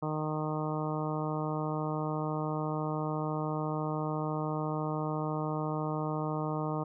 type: harmonic tone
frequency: 154 Hz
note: D#3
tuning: 17 cents flat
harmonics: 1 / 2 / 3 / 4 / 5 / 6 / 7 / 8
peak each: -34 / -37 / -39 / -40 / -41 / -42 / -42 / -43 dBFS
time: 0.02-6.84 s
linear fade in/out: 10 ms
effects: none